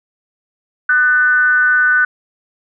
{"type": "tone with frequency modulation", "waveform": "sine", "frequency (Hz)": 1496, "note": "F#6", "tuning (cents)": 19, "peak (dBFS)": -9, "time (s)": [0.89, 2.05], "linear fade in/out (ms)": 5, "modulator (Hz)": 275, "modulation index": 0.43, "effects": []}